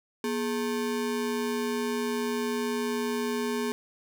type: ring-modulated tone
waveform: square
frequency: 330.1 Hz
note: E4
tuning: 2 cents sharp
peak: -25 dBFS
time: 0.24-3.72 s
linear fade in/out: 0 ms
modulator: 89.7 Hz
effects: none

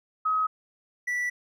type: tone pair in turn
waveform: sine / triangle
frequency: 1270 / 1961.4 Hz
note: D#6 / B6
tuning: +35 / -12 cents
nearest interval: minor sixth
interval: 753 cents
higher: second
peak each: -22 / -24 dBFS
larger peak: first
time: 0.25-0.47 / 1.07-1.3 s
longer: second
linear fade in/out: 10 ms
effects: none

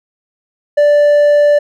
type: tone with hard clipping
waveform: sine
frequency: 586 Hz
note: D5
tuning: 4 cents flat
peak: -7 dBFS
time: 0.77-1.59 s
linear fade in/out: 10 ms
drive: 3 dB
effects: none

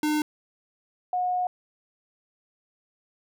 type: tone pair in turn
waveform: square / sine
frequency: 302.6 / 725.6 Hz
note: D#4 / F#5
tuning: -48 / -34 cents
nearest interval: octave + minor third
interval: 1514 cents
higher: second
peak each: -23 / -23 dBFS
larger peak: neither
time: 0.03-0.22 / 1.13-1.47 s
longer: second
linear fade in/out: 2 ms
effects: none

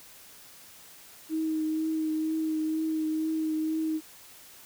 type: tone with vibrato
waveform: sine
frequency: 315.1 Hz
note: D#4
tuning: 22 cents sharp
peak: -26 dBFS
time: 1.29-4.01 s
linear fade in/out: 50 ms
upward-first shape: triangle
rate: 2.1 Hz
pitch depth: 20 cents each way
effects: white hiss -51 dBFS RMS until 4.65 s

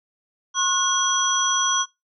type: tone cluster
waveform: sine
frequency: 1076 / 1454 / 3273 / 5920 Hz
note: C6 / F#6 / G#7 / F#8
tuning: +48 / -31 / -26 / 0 cents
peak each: -23 / -28 / -25 / -22 dBFS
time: 0.54-1.86 s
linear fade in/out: 50 ms
effects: noise-tail reverb RT60 0.2 s tail -21 dB re dry

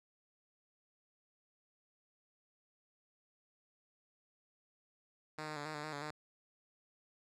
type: tone with pitch steps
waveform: 5% pulse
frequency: 154.3 / 153.1 / 145.8 / 154.9 / 148.5 / 154.6 / 143.9 / 151.8 Hz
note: D#3 / D#3 / D3 / D#3 / D3 / D#3 / D3 / D#3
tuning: -14 / -28 / -12 / -7 / +20 / -11 / -35 / -42 cents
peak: -30 dBFS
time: 5.38-6.108 s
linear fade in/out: 5 ms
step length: 91 ms
effects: low-pass 7000 Hz 12 dB/octave

